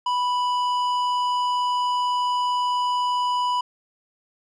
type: tone with tanh clipping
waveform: sine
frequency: 987.8 Hz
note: B5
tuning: in tune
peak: -22 dBFS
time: 0.06-3.61 s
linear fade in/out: 5 ms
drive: 11 dB
effects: none